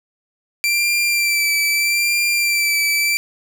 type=tone with vibrato; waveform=sawtooth; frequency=2349 Hz; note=D7; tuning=in tune; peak=-12 dBFS; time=0.64-3.17 s; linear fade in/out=0 ms; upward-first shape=sine; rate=0.79 Hz; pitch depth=28 cents each way; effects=none